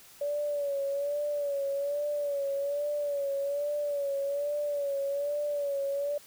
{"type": "tone with vibrato", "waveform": "sine", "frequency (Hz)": 571, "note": "D5", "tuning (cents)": -49, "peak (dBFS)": -28, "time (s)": [0.21, 6.18], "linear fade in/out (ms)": 5, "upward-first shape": "sine", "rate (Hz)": 1.2, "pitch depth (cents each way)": 52, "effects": ["white hiss -54 dBFS RMS until 6.26 s"]}